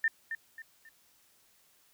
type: tone with echo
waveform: sine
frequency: 1800 Hz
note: A6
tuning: 39 cents sharp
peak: -24 dBFS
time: 0.04-0.08 s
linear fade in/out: 2 ms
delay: 270 ms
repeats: 3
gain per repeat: -9 dB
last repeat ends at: 0.89 s
effects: white hiss -66 dBFS RMS until 1.93 s